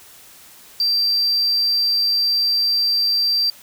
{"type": "tone", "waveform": "sine", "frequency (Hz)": 4699, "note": "D8", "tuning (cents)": 0, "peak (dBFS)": -13, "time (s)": [0.8, 3.5], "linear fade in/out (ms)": 2, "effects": ["tanh soft clip ceiling -14 dBFS", "white hiss -45 dBFS RMS until 3.62 s"]}